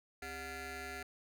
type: ring-modulated tone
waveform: 15% pulse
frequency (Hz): 329.6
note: E4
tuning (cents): 0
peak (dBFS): -33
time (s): 0.22-1.03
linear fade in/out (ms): 5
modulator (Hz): 1060
effects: none